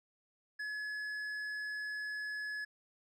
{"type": "tone with hard clipping", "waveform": "sine", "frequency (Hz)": 1700, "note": "G#6", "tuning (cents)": 40, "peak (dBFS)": -39, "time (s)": [0.59, 2.65], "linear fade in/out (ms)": 10, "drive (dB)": 6, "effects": []}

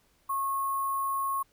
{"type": "tone with sample-and-hold", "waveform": "sine", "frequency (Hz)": 1090, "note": "C#6", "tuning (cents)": -29, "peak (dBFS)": -27, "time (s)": [0.29, 1.43], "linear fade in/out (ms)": 10, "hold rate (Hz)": 11025, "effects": ["pink hiss -67 dBFS RMS until 1.52 s"]}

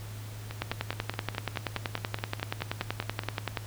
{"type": "two click trains", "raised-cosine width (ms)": 0.3, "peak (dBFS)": [-13, -21], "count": [32, 14], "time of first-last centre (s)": [[0.62, 3.572], [0.51, 3.235]], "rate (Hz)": [10.5, 4.77], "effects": ["added 106 Hz sine -39 dBFS peak until 3.66 s", "pink hiss -48 dBFS RMS until 3.66 s"]}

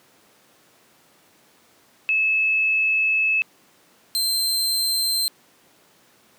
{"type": "tone pair in turn", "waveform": ["sine", "sawtooth"], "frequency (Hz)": [2600, 4127], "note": ["E7", "C8"], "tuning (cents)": [-24, -25], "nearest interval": "minor sixth", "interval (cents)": 799, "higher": "second", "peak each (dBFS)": -17, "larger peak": "neither", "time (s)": [[2.09, 3.42], [4.15, 5.28]], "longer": "first", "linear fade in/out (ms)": 0, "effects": ["pink hiss -56 dBFS RMS until 6.38 s", "high-pass 200 Hz 12 dB/octave"]}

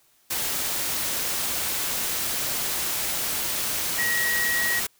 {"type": "tone in noise", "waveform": "sine", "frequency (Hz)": 1905, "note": "A#6", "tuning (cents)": 37, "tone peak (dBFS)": -23, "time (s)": [3.98, 4.8], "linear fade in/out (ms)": 10, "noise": "white", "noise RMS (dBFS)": -27, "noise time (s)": [0.3, 4.87], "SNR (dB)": 1, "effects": ["white hiss -62 dBFS RMS until 4.99 s"]}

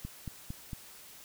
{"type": "click train", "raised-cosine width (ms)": 5, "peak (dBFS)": -26, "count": 4, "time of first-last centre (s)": [0.05, 0.732], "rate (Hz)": 4.4, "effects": ["white hiss -52 dBFS RMS until 1.24 s"]}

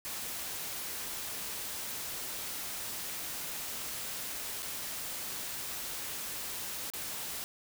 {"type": "noise with dropouts", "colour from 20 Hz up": "white", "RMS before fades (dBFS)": -39, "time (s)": [0.05, 7.44], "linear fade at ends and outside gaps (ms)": 0, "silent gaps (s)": [[4.623, 4.628], [6.901, 6.936]], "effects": []}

